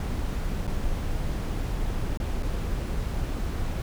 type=noise with dropouts; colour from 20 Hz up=brown; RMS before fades=-28 dBFS; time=0-3.82 s; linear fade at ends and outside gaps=2 ms; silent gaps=0.67-0.676 / 2.174-2.2 / 2.426-2.43 s; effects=none